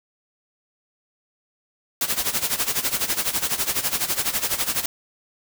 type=noise with tremolo; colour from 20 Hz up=white; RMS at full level=-21 dBFS; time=2.01-4.86 s; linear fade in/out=2 ms; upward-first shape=sine; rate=12 Hz; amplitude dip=80%; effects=none